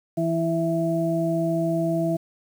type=harmonic tone; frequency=165.3 Hz; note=E3; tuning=5 cents sharp; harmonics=1 / 2 / 4; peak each=-25 / -25 / -25 dBFS; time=0.17-2.17 s; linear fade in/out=10 ms; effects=8-bit